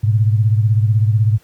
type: beating tone pair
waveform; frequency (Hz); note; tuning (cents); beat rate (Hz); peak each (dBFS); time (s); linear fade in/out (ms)
sine; 106.3 / 122.3; G#2 / B2; +41 / -16; 16; -11 / -18; 0.03-1.38; 10
effects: pink hiss -53 dBFS RMS until 1.43 s + high-pass 60 Hz 12 dB/octave